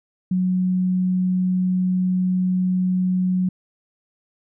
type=tone; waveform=sine; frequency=183.7 Hz; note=F#3; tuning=12 cents flat; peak=-17 dBFS; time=0.31-3.49 s; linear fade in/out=5 ms; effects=none